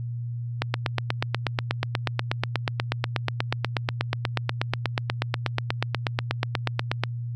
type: click train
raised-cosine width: 0.3 ms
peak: -6 dBFS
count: 54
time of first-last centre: 0.62-7.036 s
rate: 8.26 Hz
effects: added 119 Hz sine -28 dBFS peak until 7.35 s + MP3 96 kbps